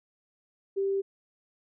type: tone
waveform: sine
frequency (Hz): 392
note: G4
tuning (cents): 0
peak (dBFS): -25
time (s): 0.76-1.02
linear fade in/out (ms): 20
effects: none